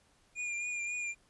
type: tone with vibrato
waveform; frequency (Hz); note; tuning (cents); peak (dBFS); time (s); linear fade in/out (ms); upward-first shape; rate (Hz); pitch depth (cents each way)
square; 2419; D#7; -49; -35; 0.35-1.15; 50; triangle; 3.7; 34
effects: pink hiss -68 dBFS RMS until 1.29 s + resampled to 24000 Hz